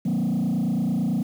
sine tone with frequency modulation, 207.6 Hz, G#3, in tune, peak -18 dBFS, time 0.05-1.23 s, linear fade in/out 10 ms, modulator 29 Hz, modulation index 1.8, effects tanh soft clip ceiling -20 dBFS + 8-bit

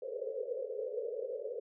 pink band-pass noise, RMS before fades -39 dBFS, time 0.02-1.6 s, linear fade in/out 5 ms, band 430 to 550 Hz, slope 96 dB/octave, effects none

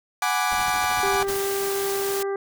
30% pulse chord, G# half-diminished seventh, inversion third, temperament equal, 740 / 830.6 / 987.8 / 1174.7 Hz, F#5 / G#5 / B5 / D6, 0 / 0 / 0 / 0 cents, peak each -23 / -24 / -29 / -23 dBFS, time 0.22-1.23 s, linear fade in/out 2 ms
pink noise with tremolo, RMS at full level -34 dBFS, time 0.51-1.37 s, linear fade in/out 10 ms, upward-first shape triangle, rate 13 Hz, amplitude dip 85%
harmonic tone, 394.8 Hz, G4, 12 cents sharp, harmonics 1 / 2 / 3 / 4 / 5, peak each -24 / -35 / -37 / -40 / -44 dBFS, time 1.03-2.36 s, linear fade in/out 2 ms
white noise, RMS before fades -31 dBFS, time 1.28-2.23 s, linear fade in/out 5 ms
effects none

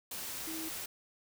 sine tone in noise, 321.7 Hz, E4, 42 cents flat, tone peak -41 dBFS, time 0.47-0.69 s, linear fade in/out 5 ms, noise white, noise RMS -41 dBFS, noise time 0.11-0.86 s, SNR -3 dB, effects none

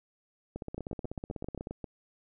two click trains, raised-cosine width 2 ms, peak -24 / -24 dBFS, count 19 / 9, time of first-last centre 0.56-1.671 / 0.78-1.842 s, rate 16.2 / 7.53 Hz, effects none

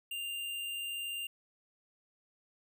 square tone with amplitude modulation, 2794 Hz, F7, in tune, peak -36 dBFS, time 0.11-1.27 s, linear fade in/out 5 ms, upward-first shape sine, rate 80.5 Hz, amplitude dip 25%, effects none

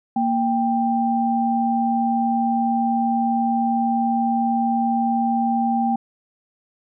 sine tone pair together, 233.1 / 788.6 Hz, A#3 / G5, 0 / +10 cents, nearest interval octave + major sixth, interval 2110 cents, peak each -20 dBFS, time 0.16-5.96 s, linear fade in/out 5 ms, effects none

